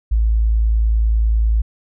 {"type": "tone", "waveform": "sine", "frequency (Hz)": 55, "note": "A1", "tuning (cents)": 0, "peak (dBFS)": -12, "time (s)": [0.11, 1.62], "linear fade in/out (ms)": 10, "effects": []}